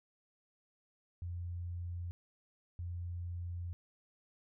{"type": "tone bursts at uneven times", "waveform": "sine", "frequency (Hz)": 87.31, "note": "F2", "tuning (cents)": 0, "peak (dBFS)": -38, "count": 2, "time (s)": [[1.22, 2.11], [2.79, 3.73]], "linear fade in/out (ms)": 0, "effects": []}